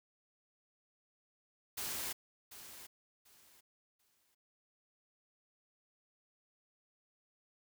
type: noise with echo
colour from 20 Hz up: white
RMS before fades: -40 dBFS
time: 1.77-2.13 s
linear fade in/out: 10 ms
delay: 740 ms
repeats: 3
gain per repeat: -12 dB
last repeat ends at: 4.35 s
effects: none